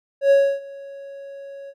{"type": "tone with ADSR envelope", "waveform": "triangle", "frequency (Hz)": 554.4, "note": "C#5", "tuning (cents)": 0, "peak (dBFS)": -8, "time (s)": [0.21, 1.74], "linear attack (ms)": 98, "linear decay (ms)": 290, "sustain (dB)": -24, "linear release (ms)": 50, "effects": []}